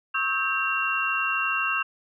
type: tone cluster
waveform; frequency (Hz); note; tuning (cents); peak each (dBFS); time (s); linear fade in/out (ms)
sine; 1102 / 1287 / 1579 / 2746; C#6 / E6 / G6 / F7; -11 / -42 / +12 / -30; -31 / -29 / -29 / -26; 0.14-1.83; 10
effects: none